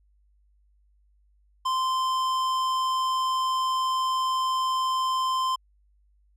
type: tone with tanh clipping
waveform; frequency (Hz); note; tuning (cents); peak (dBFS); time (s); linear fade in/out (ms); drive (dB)
sine; 1039; C6; -12; -25; 1.65-5.56; 10; 15
effects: added 50 Hz sine -60 dBFS peak until 6.36 s